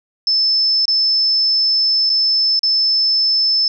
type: tone with dropouts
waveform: sine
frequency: 5260 Hz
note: E8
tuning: 5 cents flat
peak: -12 dBFS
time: 0.27-3.68 s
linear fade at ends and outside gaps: 2 ms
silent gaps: 0.855-0.88 / 2.095-2.099 / 2.593-2.632 s
effects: none